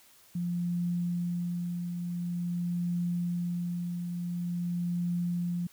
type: tone with tremolo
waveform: sine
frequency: 174.61 Hz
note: F3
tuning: in tune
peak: -27 dBFS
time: 0.35-5.67 s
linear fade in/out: 5 ms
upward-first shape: triangle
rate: 0.47 Hz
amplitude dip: 45%
effects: white hiss -59 dBFS RMS until 5.72 s